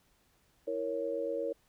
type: chord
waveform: sine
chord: A# diminished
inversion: second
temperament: equal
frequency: 329.6 / 466.2 / 554.4 Hz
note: E4 / A#4 / C#5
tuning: 0 / 0 / 0 cents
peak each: -40 / -35 / -35 dBFS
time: 0.67-1.53 s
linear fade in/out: 10 ms
effects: pink hiss -70 dBFS RMS until 1.68 s